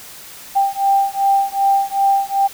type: beating tone pair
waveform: sine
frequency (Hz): 788 / 790.6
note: G5 / G5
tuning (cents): +9 / +15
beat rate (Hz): 2.6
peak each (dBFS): -16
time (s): 0.55-2.48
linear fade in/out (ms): 20
effects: white hiss -37 dBFS RMS until 2.53 s